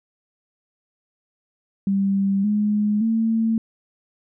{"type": "tone with pitch steps", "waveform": "sine", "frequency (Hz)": [196.4, 209.2, 224.7], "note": ["G3", "G#3", "A3"], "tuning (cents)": [4, 13, 37], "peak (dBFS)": -17, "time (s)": [1.87, 3.58], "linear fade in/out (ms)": 2, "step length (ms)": 570, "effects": []}